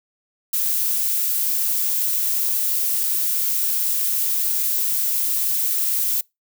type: noise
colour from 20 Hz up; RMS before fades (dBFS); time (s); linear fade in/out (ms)
violet; -21; 0.53-6.21; 5
effects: noise-tail reverb RT60 0.2 s tail -25 dB re dry